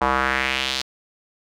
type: tone with band-pass filter sweep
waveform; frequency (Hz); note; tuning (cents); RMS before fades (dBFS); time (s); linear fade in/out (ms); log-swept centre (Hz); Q
square; 65.9; C2; +13; -22; 0.01-0.82; 5; 960 to 4400; 2.2
effects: none